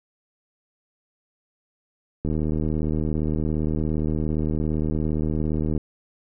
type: click train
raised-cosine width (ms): 3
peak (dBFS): -13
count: 274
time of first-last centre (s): 2.25-5.777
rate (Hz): 77.4
effects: none